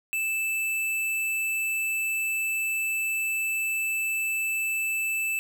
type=tone; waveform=square; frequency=2637 Hz; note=E7; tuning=in tune; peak=-26 dBFS; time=0.13-5.39 s; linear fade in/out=0 ms; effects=none